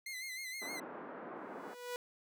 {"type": "tone with vibrato", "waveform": "sawtooth", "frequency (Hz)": 2073, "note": "C7", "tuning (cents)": -17, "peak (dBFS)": -38, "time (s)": [0.06, 0.8], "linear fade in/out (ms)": 5, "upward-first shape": "sine", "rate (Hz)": 6.4, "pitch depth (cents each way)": 64}
{"type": "band-pass noise", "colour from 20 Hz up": "pink", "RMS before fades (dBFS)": -47, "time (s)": [0.61, 1.75], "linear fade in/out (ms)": 20, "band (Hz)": [240, 1500], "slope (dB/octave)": 24}
{"type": "tone with exponential growth", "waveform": "sawtooth", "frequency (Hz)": 490, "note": "B4", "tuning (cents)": -14, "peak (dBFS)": -33, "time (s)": [1.36, 1.96], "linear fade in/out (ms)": 0, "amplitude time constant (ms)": 130}
{"effects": []}